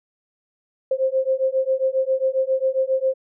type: beating tone pair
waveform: sine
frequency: 523.3 / 530.7 Hz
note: C5 / C5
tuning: 0 / +24 cents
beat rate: 7.4 Hz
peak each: -21 dBFS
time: 0.91-3.14 s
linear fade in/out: 5 ms
effects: none